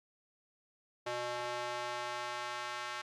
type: tone with high-pass filter sweep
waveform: square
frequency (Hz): 121.7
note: B2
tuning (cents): -25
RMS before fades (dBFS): -39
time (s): 1.06-3.02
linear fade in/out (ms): 10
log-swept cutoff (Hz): 540 to 1200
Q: 1.2
effects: low-pass 6000 Hz 12 dB/octave + Opus 48 kbps